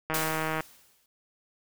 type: click train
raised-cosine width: 0.5 ms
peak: -15 dBFS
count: 81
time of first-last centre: 0.1-0.606 s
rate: 158 Hz
type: noise with exponential decay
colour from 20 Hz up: white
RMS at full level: -30 dBFS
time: 0.14-1.06 s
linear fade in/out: 2 ms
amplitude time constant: 200 ms
effects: none